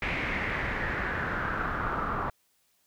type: noise with low-pass filter sweep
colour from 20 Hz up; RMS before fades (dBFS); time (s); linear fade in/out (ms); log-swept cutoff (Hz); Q
pink; -31; 0.02-2.3; 2; 2300 to 1200; 4.2
effects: white hiss -70 dBFS RMS until 2.86 s